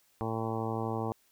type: harmonic tone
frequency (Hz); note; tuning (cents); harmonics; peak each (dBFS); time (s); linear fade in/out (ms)
112.2; A2; +34; 1 / 2 / 3 / 4 / 5 / 6 / 7 / 8 / 9 / 10; -36 / -38 / -39 / -38 / -43 / -45 / -39 / -43 / -43 / -46; 0.21-1.12; 0
effects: white hiss -68 dBFS RMS until 1.31 s